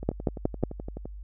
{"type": "two click trains", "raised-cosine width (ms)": 2, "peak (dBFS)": [-23, -10], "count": [13, 4], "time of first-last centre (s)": [[0.03, 1.056], [0.09, 0.636]], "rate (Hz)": [11.7, 5.49], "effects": ["added 50 Hz sine -38 dBFS peak until 1.23 s"]}